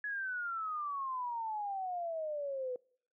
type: exponential sweep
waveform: sine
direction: down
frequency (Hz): 1700 to 493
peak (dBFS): -35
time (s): 0.04-2.76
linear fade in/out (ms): 2
effects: noise-tail reverb RT60 0.6 s tail -26 dB re dry